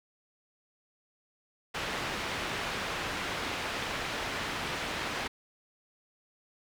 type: low-pass noise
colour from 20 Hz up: white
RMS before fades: -35 dBFS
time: 1.74-5.28 s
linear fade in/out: 10 ms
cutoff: 2600 Hz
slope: 12 dB/octave
effects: none